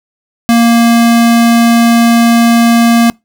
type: tone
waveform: square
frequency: 233.1 Hz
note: A#3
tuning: in tune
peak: -5 dBFS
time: 0.49-3.1 s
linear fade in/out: 0 ms
effects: noise-tail reverb RT60 0.2 s tail -25 dB re dry